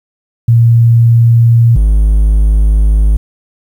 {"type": "tone pair in turn", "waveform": ["sine", "triangle"], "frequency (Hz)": [116.54, 52.29], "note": ["A#2", "G#1"], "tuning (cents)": [0, 13], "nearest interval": "octave + major second", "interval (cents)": 1387, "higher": "first", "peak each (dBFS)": -3, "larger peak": "neither", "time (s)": [[0.48, 1.76], [1.76, 3.17]], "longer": "second", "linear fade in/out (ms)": 5, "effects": ["7-bit"]}